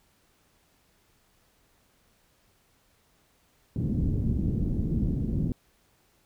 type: low-pass noise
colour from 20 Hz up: white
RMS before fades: -27 dBFS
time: 3.76-5.52 s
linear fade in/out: 2 ms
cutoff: 240 Hz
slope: 24 dB/octave
effects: pink hiss -66 dBFS RMS until 6.25 s